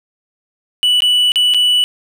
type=tone with dropouts; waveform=triangle; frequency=2960 Hz; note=F#7; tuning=in tune; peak=-8 dBFS; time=0.83-1.84 s; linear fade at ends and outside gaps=0 ms; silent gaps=1.005-1.021 / 1.319-1.358 / 1.538-1.545 s; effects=none